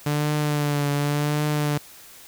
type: tone with vibrato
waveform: sawtooth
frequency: 146.83 Hz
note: D3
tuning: in tune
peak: -17 dBFS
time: 0.06-1.78 s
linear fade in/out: 5 ms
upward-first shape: triangle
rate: 0.89 Hz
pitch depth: 42 cents each way
effects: white hiss -46 dBFS RMS until 2.27 s